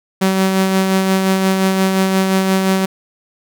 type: tone with tremolo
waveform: sawtooth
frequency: 190.5 Hz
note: G3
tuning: 49 cents flat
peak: -7 dBFS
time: 0.21-2.86 s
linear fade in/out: 10 ms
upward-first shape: sine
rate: 5.7 Hz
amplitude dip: 35%
effects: none